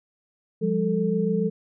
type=tone cluster; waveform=sine; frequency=175 / 202.1 / 442.3 Hz; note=F3 / G#3 / A4; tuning=+4 / -47 / +9 cents; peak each=-25 dBFS; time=0.61-1.5 s; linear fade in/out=20 ms; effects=none